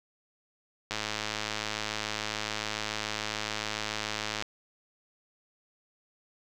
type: click train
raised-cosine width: 0.2 ms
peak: -14 dBFS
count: 377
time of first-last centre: 0.91-4.424 s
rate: 107 Hz
effects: none